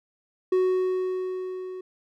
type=tone with level ramp; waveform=triangle; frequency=370.5 Hz; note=F#4; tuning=2 cents sharp; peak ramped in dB=-16 to -32 dBFS; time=0.52-1.81 s; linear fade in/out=5 ms; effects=none